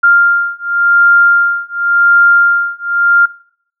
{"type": "beating tone pair", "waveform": "sine", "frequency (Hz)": [1396.9, 1397.81], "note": ["F6", "F6"], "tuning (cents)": [0, 1], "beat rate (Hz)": 0.91, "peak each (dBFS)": -10, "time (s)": [0.03, 3.26], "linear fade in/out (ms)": 10, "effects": ["noise-tail reverb RT60 0.6 s tail -21 dB re dry"]}